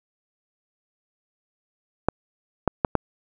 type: clicks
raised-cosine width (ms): 1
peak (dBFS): -4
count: 4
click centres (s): 2.086 / 2.677 / 2.848 / 2.953
effects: none